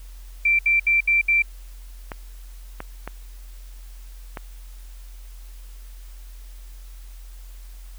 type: tone bursts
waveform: sine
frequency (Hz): 2349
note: D7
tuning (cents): 0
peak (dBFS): -15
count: 5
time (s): 0.45-1.422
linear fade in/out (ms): 5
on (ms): 140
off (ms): 68
type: clicks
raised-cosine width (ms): 0.5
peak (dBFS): -16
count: 4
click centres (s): 2.118 / 2.804 / 3.076 / 4.372
effects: added 43 Hz sine -37 dBFS peak until 7.98 s + white hiss -53 dBFS RMS until 7.98 s